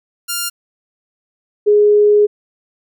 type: tone pair in turn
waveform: 5% pulse / sine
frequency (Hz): 1400 / 416.2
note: F6 / G#4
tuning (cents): +4 / +4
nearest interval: octave + major sixth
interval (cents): 2100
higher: first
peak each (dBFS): -7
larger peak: neither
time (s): 0.28-0.5 / 1.66-2.27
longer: second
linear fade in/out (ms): 20
effects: none